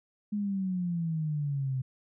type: exponential sweep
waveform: sine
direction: down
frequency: 210.3 to 128.4 Hz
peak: -28 dBFS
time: 0.32-1.82 s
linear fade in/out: 10 ms
effects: none